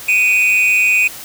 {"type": "tone with amplitude modulation", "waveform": "triangle", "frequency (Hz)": 2489, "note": "D#7", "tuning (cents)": 0, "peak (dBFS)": -5, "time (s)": [0.08, 1.08], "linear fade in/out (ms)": 10, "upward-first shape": "sine", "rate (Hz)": 205, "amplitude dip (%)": 75, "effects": ["white hiss -32 dBFS RMS until 1.24 s"]}